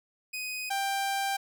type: tone pair in turn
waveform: sawtooth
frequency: 2500 / 787.5 Hz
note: D#7 / G5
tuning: +8 / +8 cents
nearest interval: octave + minor sixth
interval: 2000 cents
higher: first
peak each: -30 / -24 dBFS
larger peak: second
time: 0.33-0.7 / 0.7-1.37 s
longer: second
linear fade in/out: 10 ms
effects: none